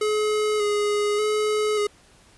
square tone with vibrato, 420.1 Hz, G#4, 20 cents sharp, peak -21 dBFS, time 0.01-1.87 s, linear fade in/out 5 ms, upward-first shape square, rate 0.85 Hz, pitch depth 22 cents each way, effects pink hiss -54 dBFS RMS until 2.37 s + resampled to 24000 Hz

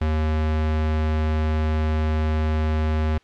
square tone, 77.8 Hz, D#2, in tune, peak -20 dBFS, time 0.01-3.18 s, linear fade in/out 5 ms, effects white hiss -57 dBFS RMS until 3.23 s + low-pass 3000 Hz 12 dB/octave

